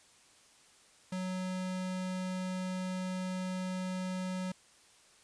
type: tone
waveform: square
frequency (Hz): 185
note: F#3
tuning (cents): 0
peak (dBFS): -35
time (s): 1.12-4.52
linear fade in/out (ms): 5
effects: white hiss -62 dBFS RMS until 5.23 s + resampled to 22050 Hz